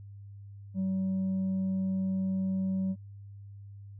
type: tone with tanh clipping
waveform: sine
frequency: 190 Hz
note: F#3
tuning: 46 cents sharp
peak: -28 dBFS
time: 0.74-2.96 s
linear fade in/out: 50 ms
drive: 2 dB
effects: added 100 Hz sine -44 dBFS peak until 3.99 s